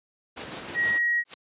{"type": "noise with tremolo", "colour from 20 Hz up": "pink", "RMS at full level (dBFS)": -35, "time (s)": [0.36, 0.99], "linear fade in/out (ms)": 20, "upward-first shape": "square", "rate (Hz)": 6.3, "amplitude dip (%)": 30}
{"type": "tone", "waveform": "sine", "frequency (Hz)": 1900, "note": "A#6", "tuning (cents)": 33, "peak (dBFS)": -21, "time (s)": [0.74, 1.24], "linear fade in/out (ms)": 50}
{"type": "noise with exponential growth", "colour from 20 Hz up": "white", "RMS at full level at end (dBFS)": -32, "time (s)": [1.25, 1.34], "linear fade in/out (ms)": 2, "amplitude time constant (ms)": 18}
{"effects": ["high-pass 150 Hz 12 dB/octave", "resampled to 8000 Hz"]}